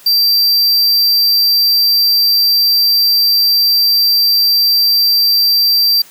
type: tone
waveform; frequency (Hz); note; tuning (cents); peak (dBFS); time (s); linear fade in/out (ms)
square; 4699; D8; 0; -9; 0.06-6.02; 5
effects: white hiss -41 dBFS RMS until 6.1 s + high-pass 100 Hz 12 dB/octave